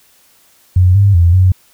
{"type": "tone with pitch steps", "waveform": "sine", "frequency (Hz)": [91.1, 100.1, 85.7, 92.8], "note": ["F#2", "G2", "F2", "F#2"], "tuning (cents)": [-26, 37, -32, 6], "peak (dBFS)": -5, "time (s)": [0.76, 1.52], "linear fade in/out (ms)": 5, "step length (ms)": 190, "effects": ["white hiss -50 dBFS RMS until 1.73 s"]}